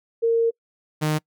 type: tone pair in turn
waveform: sine / sawtooth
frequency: 460 / 153.51 Hz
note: A#4 / D#3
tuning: -23 / -23 cents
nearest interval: octave + perfect fifth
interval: 1900 cents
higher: first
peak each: -16 dBFS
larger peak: neither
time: 0.22-0.51 / 1.01-1.19 s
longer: first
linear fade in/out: 20 ms
effects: noise-tail reverb RT60 0.1 s tail -26 dB re dry